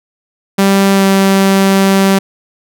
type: tone with pitch glide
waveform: sawtooth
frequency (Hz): 196 to 194.2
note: G3 to G3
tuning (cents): 0 to -16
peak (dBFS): -3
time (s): 0.58-2.19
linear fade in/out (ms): 10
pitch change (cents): -16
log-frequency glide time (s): 0.93-1.04
effects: none